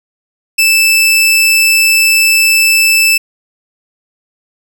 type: tone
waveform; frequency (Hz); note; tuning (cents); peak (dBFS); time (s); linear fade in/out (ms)
sawtooth; 2637; E7; 0; -3; 0.58-3.18; 10
effects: none